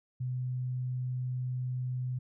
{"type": "tone", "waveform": "sine", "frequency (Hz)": 126.5, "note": "B2", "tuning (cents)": 42, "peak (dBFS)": -31, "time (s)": [0.2, 2.19], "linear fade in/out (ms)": 10, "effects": []}